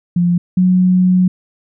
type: tone pair in turn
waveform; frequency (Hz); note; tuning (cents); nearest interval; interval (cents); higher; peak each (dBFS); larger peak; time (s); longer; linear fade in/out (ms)
sine; 174.7 / 183.05; F3 / F#3; +1 / -18; minor second; 81; second; -10 / -8; second; 0.16-0.38 / 0.57-1.28; second; 5
effects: none